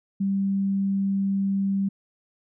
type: tone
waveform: sine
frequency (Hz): 196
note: G3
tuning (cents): 0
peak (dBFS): -21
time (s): 0.2-1.89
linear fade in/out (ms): 10
effects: none